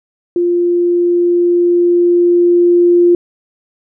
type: tone with level ramp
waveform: sine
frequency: 349.2 Hz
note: F4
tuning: in tune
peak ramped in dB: -10 to -5 dBFS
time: 0.36-3.15 s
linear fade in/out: 2 ms
effects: none